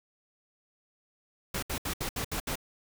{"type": "noise bursts", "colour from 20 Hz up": "pink", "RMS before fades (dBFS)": -33, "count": 7, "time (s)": [1.54, 2.556], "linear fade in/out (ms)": 5, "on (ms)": 86, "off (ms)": 69, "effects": []}